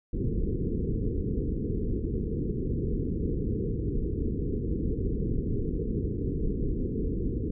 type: low-pass noise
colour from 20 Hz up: pink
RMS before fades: -29 dBFS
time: 0.13-7.51 s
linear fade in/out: 5 ms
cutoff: 470 Hz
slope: 96 dB/octave
effects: none